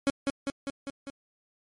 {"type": "tone with echo", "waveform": "30% pulse", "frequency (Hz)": 277.3, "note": "C#4", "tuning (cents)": 1, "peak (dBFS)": -19, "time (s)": [0.07, 0.1], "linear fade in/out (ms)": 0, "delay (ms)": 200, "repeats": 5, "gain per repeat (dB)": -3, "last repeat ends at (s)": 1.1, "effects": ["MP3 48 kbps"]}